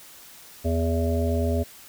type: harmonic tone with a mistuned harmonic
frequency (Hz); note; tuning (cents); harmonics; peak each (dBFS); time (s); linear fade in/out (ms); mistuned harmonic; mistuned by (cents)
82.41; E2; 0; 1 / 3 / 5 / 7 / 8; -23 / -28 / -30 / -31 / -32; 0.64-1.64; 20; 8; +16
effects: white hiss -47 dBFS RMS until 1.88 s